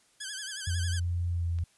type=tone with vibrato; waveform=10% pulse; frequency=1611 Hz; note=G6; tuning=47 cents sharp; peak=-27 dBFS; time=0.2-1 s; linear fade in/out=10 ms; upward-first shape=sine; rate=11 Hz; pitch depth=100 cents each way
type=tone with pitch glide; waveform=sine; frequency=87 to 84.91 Hz; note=F2 to F2; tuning=-6 to -48 cents; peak=-27 dBFS; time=0.67-1.64 s; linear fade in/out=5 ms; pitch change=-42 cents; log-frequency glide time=1.3-1.46 s
type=click; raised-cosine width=0.2 ms; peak=-34 dBFS; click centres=1.587 s
effects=white hiss -65 dBFS RMS until 1.77 s + resampled to 24000 Hz